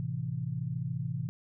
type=chord; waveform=sine; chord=A minor; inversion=none; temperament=equal; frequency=110 / 130.81 / 164.81 Hz; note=A2 / C3 / E3; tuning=0 / 0 / 0 cents; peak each=-38 / -34 / -36 dBFS; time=0-1.29 s; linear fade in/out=0 ms; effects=none